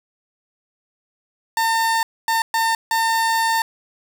30% pulse tone bursts at uneven times, 905 Hz, A5, 48 cents sharp, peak -14 dBFS, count 4, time 1.57-2.03 / 2.28-2.42 / 2.54-2.75 / 2.91-3.62 s, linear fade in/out 2 ms, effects none

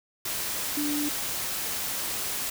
sine tone in noise, 293.9 Hz, D4, 1 cent sharp, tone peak -27 dBFS, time 0.77-1.09 s, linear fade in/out 5 ms, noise white, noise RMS -31 dBFS, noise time 0.25-2.5 s, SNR +1 dB, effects none

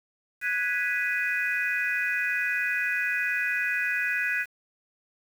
sine chord, G# minor seventh, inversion third, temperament equal, 1480 / 1661.2 / 1975.5 / 2489 Hz, F#6 / G#6 / B6 / D#7, 0 / 0 / 0 / 0 cents, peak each -30 / -29 / -30 / -30 dBFS, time 0.41-4.46 s, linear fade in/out 50 ms, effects tanh soft clip ceiling -14 dBFS + 8-bit

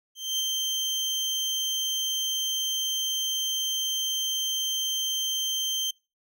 30% pulse tone with ADSR envelope, 3136 Hz, G7, in tune, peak -21 dBFS, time 0.15-5.91 s, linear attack 240 ms, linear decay 21 ms, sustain -2 dB, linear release 7 ms, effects noise-tail reverb RT60 0.3 s tail -26 dB re dry

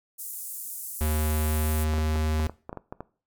white band-pass noise, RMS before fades -37 dBFS, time 0.18-1.85 s, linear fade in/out 20 ms, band 8100 to 16000 Hz, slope 24 dB/octave
square tone with pitch glide, 76.8 to 77.74 Hz, D#2 to D#2, -22 to -1 cents, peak -24 dBFS, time 1.01-2.47 s, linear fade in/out 0 ms, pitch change +21 cents, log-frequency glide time 1.15-2.11 s
clicks, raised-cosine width 1 ms, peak -21 dBFS, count 10, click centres 1.937 / 1.983 / 2.158 / 2.399 / 2.496 / 2.694 / 2.729 / 2.773 / 2.925 / 3.006 s
effects noise-tail reverb RT60 0.4 s tail -20 dB re dry

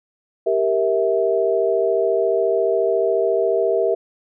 sine chord, E diminished, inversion first, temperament equal with one note detuned, 392 / 466.2 / 652.8 Hz, G4 / Bb4 / E5, 0 / 0 / -17 cents, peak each -20 dBFS, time 0.46-3.95 s, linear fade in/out 10 ms, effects none

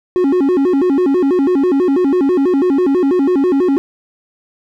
triangle tone with vibrato, 316.5 Hz, D#4, 30 cents sharp, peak -8 dBFS, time 0.16-3.78 s, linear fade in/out 0 ms, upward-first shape square, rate 6.1 Hz, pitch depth 240 cents each way, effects none

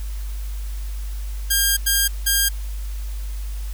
5% pulse tone bursts at uneven times, 1610 Hz, G6, 46 cents sharp, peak -5 dBFS, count 3, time 1.5-1.77 / 1.86-2.08 / 2.26-2.49 s, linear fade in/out 10 ms, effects added 50 Hz sine -25 dBFS peak until 3.73 s + white hiss -44 dBFS RMS until 3.73 s

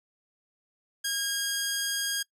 10% pulse tone, 1628 Hz, G#6, 35 cents flat, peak -19 dBFS, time 1.04-2.23 s, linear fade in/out 10 ms, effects noise-tail reverb RT60 0.1 s tail -23 dB re dry

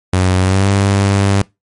sawtooth tone with pitch glide, 92.5 to 99.14 Hz, F#2 to G2, 0 to +20 cents, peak -6 dBFS, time 0.13-1.42 s, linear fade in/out 5 ms, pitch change +120 cents, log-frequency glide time 0.4-0.69 s, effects noise-tail reverb RT60 0.2 s tail -22 dB re dry + MP3 48 kbps

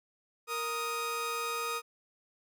sawtooth tone pair together, 466.7 / 1246 Hz, A#4 / D#6, +2 / +2 cents, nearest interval octave + perfect fourth, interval 1700 cents, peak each -34 / -30 dBFS, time 0.47-1.82 s, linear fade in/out 50 ms, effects none

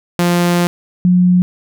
sawtooth / sine tone pair in turn, 174.61 / 179.93 Hz, F3 / F#3, 0 / -48 cents, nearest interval minor second, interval 52 cents, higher second, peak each -7 dBFS, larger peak neither, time 0.19-0.67 / 1.05-1.42 s, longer first, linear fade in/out 0 ms, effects none

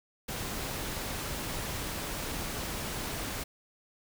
pink noise, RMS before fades -36 dBFS, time 0.28-3.44 s, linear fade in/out 10 ms, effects none

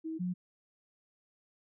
sine tone pair in turn, 320.8 / 180.04 Hz, E4 / F#3, -47 / -47 cents, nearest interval minor seventh, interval 1000 cents, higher first, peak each -35 / -31 dBFS, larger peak second, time 0.04-0.19 / 0.19-0.34 s, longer neither, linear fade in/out 20 ms, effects none

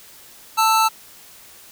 square tone pair together, 886.1 / 1320 Hz, A5 / E6, +12 / +2 cents, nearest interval perfect fifth, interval 690 cents, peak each -17 / -18 dBFS, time 0.57-0.89 s, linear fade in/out 20 ms, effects white hiss -45 dBFS RMS until 1.71 s

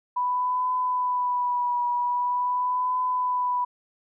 sine tone with vibrato, 987.8 Hz, B5, in tune, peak -22 dBFS, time 0.16-3.65 s, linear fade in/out 10 ms, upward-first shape triangle, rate 0.44 Hz, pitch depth 34 cents each way, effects none

